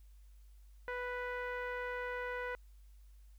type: tone with low-pass filter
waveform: sawtooth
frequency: 493.9 Hz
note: B4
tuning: in tune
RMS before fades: -40 dBFS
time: 0.88-2.55 s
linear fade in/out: 0 ms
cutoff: 1800 Hz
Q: 3.1
effects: added 50 Hz sine -55 dBFS peak until 3.38 s + white hiss -75 dBFS RMS until 3.38 s